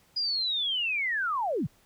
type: linear sweep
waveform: sine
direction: down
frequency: 4952 to 99.7 Hz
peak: -26 dBFS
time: 0.16-1.67 s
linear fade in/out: 10 ms
effects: pink hiss -63 dBFS RMS until 1.85 s